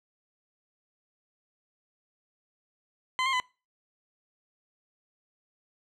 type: tone with pitch steps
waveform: 20% pulse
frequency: 1027 / 1066 / 1007 Hz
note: C6 / C6 / B5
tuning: -33 / +32 / +33 cents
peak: -20 dBFS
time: 3.19-3.4 s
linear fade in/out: 0 ms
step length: 70 ms
effects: noise-tail reverb RT60 0.3 s tail -23 dB re dry + low-pass 5000 Hz 12 dB/octave